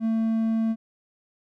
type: tone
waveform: triangle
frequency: 224 Hz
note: A3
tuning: 31 cents sharp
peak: -19 dBFS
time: 0-0.76 s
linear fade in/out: 50 ms
effects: none